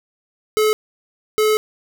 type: tone bursts at uneven times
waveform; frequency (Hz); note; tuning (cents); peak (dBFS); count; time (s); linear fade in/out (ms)
square; 430; A4; -40; -14; 2; 0.57-0.73 / 1.38-1.57; 0
effects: none